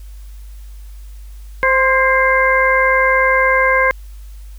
harmonic tone with a mistuned harmonic, 523.3 Hz, C5, in tune, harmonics 1 / 2 / 3 / 4, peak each -16 / -16 / -16 / -16 dBFS, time 1.63-3.91 s, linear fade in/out 0 ms, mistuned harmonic 3, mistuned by +40 cents, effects added 50 Hz sine -31 dBFS peak until 4.58 s + white hiss -51 dBFS RMS until 4.58 s

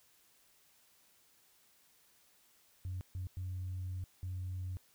sine tone bursts at uneven times, 91.8 Hz, F#2, 13 cents flat, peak -36 dBFS, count 4, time 2.85-3.01 / 3.15-3.27 / 3.37-4.04 / 4.23-4.77 s, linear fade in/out 0 ms, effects tanh soft clip ceiling -34 dBFS + white hiss -68 dBFS RMS until 4.94 s

